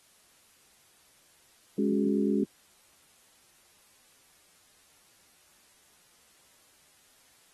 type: harmonic tone with a mistuned harmonic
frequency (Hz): 69.3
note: C#2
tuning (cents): 0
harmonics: 3 / 4 / 5 / 6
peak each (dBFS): -27 / -29 / -31 / -33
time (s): 1.78-2.44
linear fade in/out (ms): 5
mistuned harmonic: 5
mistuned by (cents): +110
effects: white hiss -62 dBFS RMS until 7.53 s + AAC 32 kbps